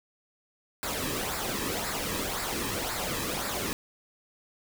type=noise with flanger; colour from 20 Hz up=pink; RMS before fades=-32 dBFS; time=0.83-3.73 s; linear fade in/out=0 ms; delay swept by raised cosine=0.32 to 1.42 ms; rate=1.9 Hz; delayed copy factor=-0.6; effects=none